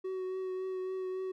triangle tone with vibrato, 374.2 Hz, F#4, 20 cents sharp, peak -32 dBFS, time 0.04-1.32 s, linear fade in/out 10 ms, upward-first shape triangle, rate 3.6 Hz, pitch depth 19 cents each way, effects none

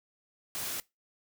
white noise, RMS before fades -36 dBFS, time 0.55-0.8 s, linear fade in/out 0 ms, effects noise-tail reverb RT60 0.2 s tail -21 dB re dry

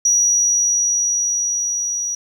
sine tone with level ramp, 5800 Hz, F#8, 35 cents flat, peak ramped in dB -10 to -20 dBFS, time 0.05-2.15 s, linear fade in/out 5 ms, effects tanh soft clip ceiling -9 dBFS + 8-bit

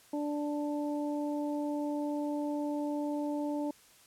harmonic tone, 293.7 Hz, D4, in tune, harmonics 1 / 2 / 3, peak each -32 / -38 / -42 dBFS, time 0.13-3.71 s, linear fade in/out 5 ms, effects white hiss -60 dBFS RMS until 4.06 s + low-pass 12000 Hz 12 dB/octave

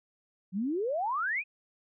sine exponential sweep, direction up, 175.8 to 2586 Hz, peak -28 dBFS, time 0.52-1.44 s, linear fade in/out 50 ms, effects none

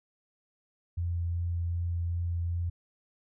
sine tone with vibrato, 85.9 Hz, F2, 28 cents flat, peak -28 dBFS, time 0.97-2.7 s, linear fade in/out 10 ms, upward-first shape triangle, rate 2.6 Hz, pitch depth 12 cents each way, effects none

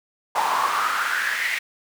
brown noise with high-pass filter sweep, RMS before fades -23 dBFS, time 0.35-1.59 s, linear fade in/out 10 ms, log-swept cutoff 870 to 2100 Hz, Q 5.7, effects none

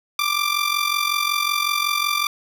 15% pulse tone with amplitude modulation, 1180 Hz, D6, 8 cents sharp, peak -10 dBFS, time 0.19-2.27 s, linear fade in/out 2 ms, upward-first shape sine, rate 45.4 Hz, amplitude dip 70%, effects none

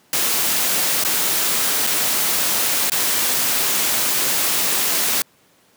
white noise with dropouts, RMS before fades -19 dBFS, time 0.13-5.22 s, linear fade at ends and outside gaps 1 ms, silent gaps 1.038-1.048 / 1.867-1.871 / 2.898-2.919 s, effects pink hiss -56 dBFS RMS until 5.76 s + high-pass 150 Hz 12 dB/octave

